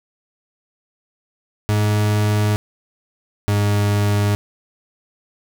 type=tone pair in turn; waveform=40% pulse; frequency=105.1 / 102.76 Hz; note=G#2 / G#2; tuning=+21 / -18 cents; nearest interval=unison; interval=39 cents; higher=first; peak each=-14 dBFS; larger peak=neither; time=1.69-2.56 / 3.48-4.35 s; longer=neither; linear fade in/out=0 ms; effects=none